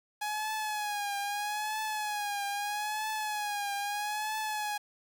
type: tone with vibrato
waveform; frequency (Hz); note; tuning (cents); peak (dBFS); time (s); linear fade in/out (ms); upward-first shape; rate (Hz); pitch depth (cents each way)
sawtooth; 835; G#5; +9; -28; 0.21-4.78; 10; triangle; 0.78; 71
effects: 9-bit

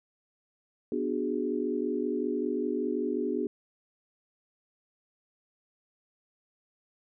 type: chord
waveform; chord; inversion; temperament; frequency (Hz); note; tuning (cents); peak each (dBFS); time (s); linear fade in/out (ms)
sine; G# half-diminished seventh; first; equal with one note detuned; 246.9 / 296.7 / 370 / 415.3; B3 / D4 / F#4 / G#4; 0 / +18 / 0 / 0; -33; 0.92-3.47; 2
effects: none

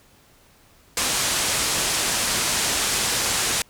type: low-pass noise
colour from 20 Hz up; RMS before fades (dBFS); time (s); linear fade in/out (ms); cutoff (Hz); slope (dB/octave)
white; -23; 0.97-3.62; 2; 9600; 24
effects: pink hiss -55 dBFS RMS until 3.69 s

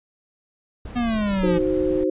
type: noise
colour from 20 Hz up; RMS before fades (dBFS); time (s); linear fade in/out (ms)
brown; -33; 0.85-2.04; 5
type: exponential sweep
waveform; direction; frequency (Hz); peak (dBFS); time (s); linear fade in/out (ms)
square; down; 246.9 to 169; -21; 0.95-1.59; 20
type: chord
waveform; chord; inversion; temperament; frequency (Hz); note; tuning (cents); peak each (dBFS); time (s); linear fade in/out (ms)
sine; C diminished; first; equal with one note detuned; 311.1 / 371.5 / 523.3; Eb4 / Gb4 / C5; 0 / +7 / 0; -23 / -22 / -24; 1.43-2.1; 5
effects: resampled to 8000 Hz

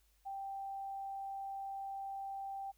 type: tone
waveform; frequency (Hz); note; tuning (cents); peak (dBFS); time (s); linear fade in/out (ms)
sine; 784; G5; 0; -40; 0.25-2.72; 20
effects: added 51 Hz sine -70 dBFS peak until 2.77 s + white hiss -75 dBFS RMS until 2.77 s

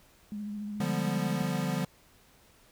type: tone with vibrato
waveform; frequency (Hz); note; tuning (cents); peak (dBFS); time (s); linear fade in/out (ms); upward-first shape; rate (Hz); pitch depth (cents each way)
sine; 207.7; G#3; 0; -34; 0.32-1.42; 0; sine; 14; 29
type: chord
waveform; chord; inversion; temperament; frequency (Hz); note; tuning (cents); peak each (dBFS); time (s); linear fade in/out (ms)
square; G dominant seventh; second; equal; 146.83 / 174.61 / 196 / 246.9; D3 / F3 / G3 / B3; 0 / 0 / 0 / 0; -35 / -33 / -36 / -37; 0.8-1.85; 5
effects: pink hiss -61 dBFS RMS until 2.71 s

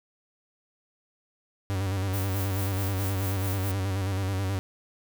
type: tone with vibrato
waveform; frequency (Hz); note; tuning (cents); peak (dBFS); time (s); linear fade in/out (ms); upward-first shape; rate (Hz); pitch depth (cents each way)
45% pulse; 96.2; G2; -32; -26; 1.7-4.59; 0; square; 9.3; 50
type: noise with tremolo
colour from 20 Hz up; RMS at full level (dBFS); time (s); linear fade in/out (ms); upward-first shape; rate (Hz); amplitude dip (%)
violet; -36; 2.13-3.72; 10; sine; 4.6; 60
effects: none

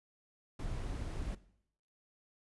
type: noise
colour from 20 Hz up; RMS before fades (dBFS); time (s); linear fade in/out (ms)
brown; -39; 0.59-1.35; 5
effects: noise-tail reverb RT60 0.7 s tail -18 dB re dry + resampled to 24000 Hz

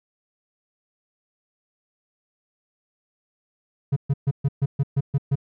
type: tone bursts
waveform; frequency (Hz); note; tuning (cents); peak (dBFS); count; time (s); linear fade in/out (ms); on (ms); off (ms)
triangle; 138.59; C#3; 0; -15; 9; 3.92-5.356; 10; 44; 130
effects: none

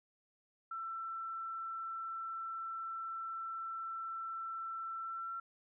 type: tone with pitch glide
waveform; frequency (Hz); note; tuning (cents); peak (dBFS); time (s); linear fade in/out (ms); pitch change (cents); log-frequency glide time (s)
sine; 1338 to 1349.6; E6 to E6; +25 to +40; -39; 0.71-5.4; 5; +15; 5-5.29
effects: none

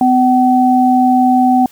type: tone pair together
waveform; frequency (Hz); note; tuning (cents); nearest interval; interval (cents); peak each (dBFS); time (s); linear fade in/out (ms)
sine; 253.1 / 759; B3 / F#5; +43 / +44; octave + perfect fifth; 1901; -10; 0.01-1.66; 2
effects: white hiss -45 dBFS RMS until 1.71 s

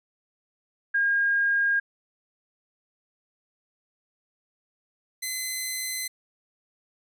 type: tone pair in turn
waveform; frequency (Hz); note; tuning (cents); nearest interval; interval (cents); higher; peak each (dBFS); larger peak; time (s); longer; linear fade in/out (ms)
sine / 10% pulse; 1620 / 2041; G#6 / C7; -43 / -44; major third; 399; second; -20; neither; 0.94-1.8 / 5.22-6.08; neither; 10
effects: none

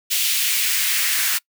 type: noise with high-pass filter sweep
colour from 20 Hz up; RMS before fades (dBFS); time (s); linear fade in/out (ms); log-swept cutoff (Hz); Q
white; -20; 0.1-1.39; 20; 2900 to 1600; 1.7
effects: noise-tail reverb RT60 0.1 s tail -25 dB re dry

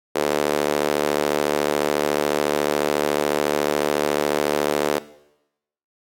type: tone with high-pass filter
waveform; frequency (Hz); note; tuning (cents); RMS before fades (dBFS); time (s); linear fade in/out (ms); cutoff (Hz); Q
sawtooth; 74; D2; +14; -21; 0.15-4.99; 10; 430; 2.2
effects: noise-tail reverb RT60 0.9 s tail -19 dB re dry + AAC 64 kbps

